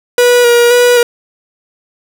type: tone with vibrato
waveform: 45% pulse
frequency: 482.3 Hz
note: B4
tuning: 41 cents flat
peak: -5 dBFS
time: 0.18-1.03 s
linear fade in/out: 2 ms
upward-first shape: square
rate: 1.9 Hz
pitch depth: 20 cents each way
effects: none